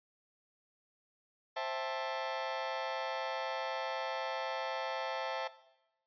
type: chord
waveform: sawtooth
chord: A minor seventh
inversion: first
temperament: just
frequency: 528 / 660 / 792 / 880 Hz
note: C5 / E5 / G5 / A5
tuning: +16 / +2 / +18 / 0 cents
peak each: -37 / -35 / -39 / -35 dBFS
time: 1.56-5.48 s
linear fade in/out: 10 ms
effects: noise-tail reverb RT60 0.9 s tail -17 dB re dry + resampled to 11025 Hz